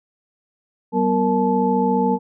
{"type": "tone cluster", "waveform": "sine", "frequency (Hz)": [191.8, 246.1, 463.6, 867], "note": ["G3", "B3", "A#4", "A5"], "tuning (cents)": [-37, -6, -10, -26], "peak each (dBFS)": -21, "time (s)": [0.92, 2.19], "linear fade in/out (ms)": 50, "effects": []}